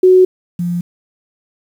sine tone pair in turn, 370 / 174.62 Hz, F#4 / F3, 0 / 0 cents, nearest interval octave + minor second, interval 1300 cents, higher first, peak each -4 / -15 dBFS, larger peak first, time 0.03-0.25 / 0.59-0.81 s, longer neither, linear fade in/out 5 ms, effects 7-bit

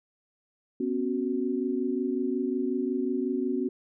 sine chord, B suspended second, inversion none, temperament equal with one note detuned, 246.9 / 272.4 / 370 Hz, B3 / C#4 / F#4, 0 / -30 / 0 cents, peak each -30 dBFS, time 0.8-3.69 s, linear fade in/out 5 ms, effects none

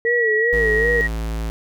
sine tone with pitch glide, 1928 to 1896 Hz, B6 to A#6, -42 to +29 cents, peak -17 dBFS, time 0.05-1.08 s, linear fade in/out 20 ms, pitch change -29 cents, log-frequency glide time 0.28-0.76 s
sine tone with vibrato, 454.4 Hz, A#4, 44 cents flat, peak -18 dBFS, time 0.05-1.01 s, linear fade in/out 0 ms, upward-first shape sine, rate 2.6 Hz, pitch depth 100 cents each way
square tone, 55.2 Hz, A1, 6 cents sharp, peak -23 dBFS, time 0.53-1.5 s, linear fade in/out 0 ms
effects none

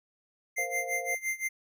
square tone with tremolo, 2090 Hz, C7, 2 cents flat, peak -28 dBFS, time 0.56-1.49 s, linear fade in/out 20 ms, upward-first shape sine, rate 5.8 Hz, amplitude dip 90%
sine chord, Bb suspended second, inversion none, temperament equal, 466.2 / 523.3 / 698.5 Hz, Bb4 / C5 / F5, 0 / 0 / 0 cents, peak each -42 / -38 / -37 dBFS, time 0.58-1.15 s, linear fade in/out 5 ms
effects none

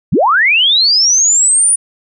sine linear sweep, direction up, 93 to 9660 Hz, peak -7 dBFS, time 0.12-1.76 s, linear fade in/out 10 ms, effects none

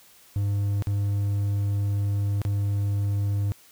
triangle tone with dropouts, 101 Hz, G#2, 48 cents flat, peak -20 dBFS, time 0.36-3.52 s, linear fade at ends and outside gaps 0 ms, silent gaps 0.823-0.871 / 2.417-2.451 s, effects white hiss -54 dBFS RMS until 3.71 s

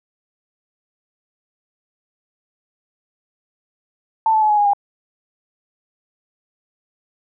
sine tone with pitch steps, 887 / 870.8 / 854.8 / 839.2 / 823.8 / 808.7 Hz, A5 / A5 / G#5 / G#5 / G#5 / G#5, +14 / -18 / +50 / +18 / -14 / -46 cents, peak -12 dBFS, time 4.26-4.734 s, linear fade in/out 2 ms, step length 79 ms, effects none

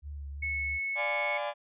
sine tone with vibrato, 71.4 Hz, D2, 48 cents flat, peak -37 dBFS, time 0.02-0.8 s, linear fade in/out 50 ms, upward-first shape triangle, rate 2.8 Hz, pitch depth 42 cents each way
sine tone, 2200 Hz, C#7, 14 cents flat, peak -30 dBFS, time 0.42-1.38 s, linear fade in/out 10 ms
40% pulse chord, D diminished seventh, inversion none, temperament equal with one note detuned, 587.3 / 698.5 / 830.6 / 1012.6 Hz, D5 / F5 / Ab5 / Cb6, 0 / 0 / 0 / +43 cents, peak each -33 / -39 / -36 / -39 dBFS, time 0.95-1.54 s, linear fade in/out 50 ms
effects resampled to 8000 Hz

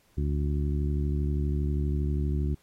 harmonic tone, 72.5 Hz, D2, 22 cents flat, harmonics 1 / 2 / 3 / 4 / 5, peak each -26 / -31 / -37 / -38 / -39 dBFS, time 0.17-2.55 s, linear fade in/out 10 ms, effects pink hiss -65 dBFS RMS until 2.62 s + AAC 48 kbps

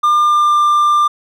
triangle tone with pitch glide, 1200 to 1191 Hz, D6 to D6, +37 to +24 cents, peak -7 dBFS, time 0.03-1.08 s, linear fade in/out 10 ms, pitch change -13 cents, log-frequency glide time 0.25-0.62 s, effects none

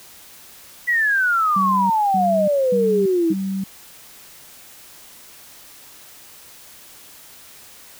sine exponential sweep, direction down, 1975.5 to 313.1 Hz, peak -15 dBFS, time 0.87-3.34 s, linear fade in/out 20 ms
sine tone bursts, 192.9 Hz, G3, 28 cents flat, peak -21 dBFS, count 4, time 1.56-3.64 s, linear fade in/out 5 ms, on 340 ms, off 240 ms
effects white hiss -44 dBFS RMS until 7.99 s

